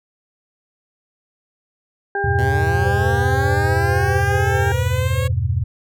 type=harmonic tone; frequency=400.1 Hz; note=G4; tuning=35 cents sharp; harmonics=1 / 2 / 4; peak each=-23 / -23 / -23 dBFS; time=2.15-4.72 s; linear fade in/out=2 ms
type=chord; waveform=sine; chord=E minor; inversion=none; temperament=equal; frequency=82.41 / 98 / 123.47 Hz; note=E2 / G2 / B2; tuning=0 / 0 / 0 cents; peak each=-21 dBFS; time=2.24-5.64 s; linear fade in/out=5 ms
type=linear sweep; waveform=10% pulse; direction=up; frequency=119.3 to 554.4 Hz; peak=-18 dBFS; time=2.38-5.28 s; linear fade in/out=10 ms
type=tone with tremolo; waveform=sine; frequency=511 Hz; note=C5; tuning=41 cents flat; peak=-24 dBFS; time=2.82-5.33 s; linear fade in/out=50 ms; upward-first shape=sine; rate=4.7 Hz; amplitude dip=70%
effects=none